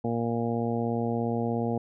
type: harmonic tone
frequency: 117 Hz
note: A#2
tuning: 7 cents sharp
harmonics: 1 / 2 / 3 / 4 / 5 / 6 / 7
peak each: -32 / -29 / -36 / -32 / -39 / -36 / -38 dBFS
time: 0.04-1.78 s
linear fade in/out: 5 ms
effects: none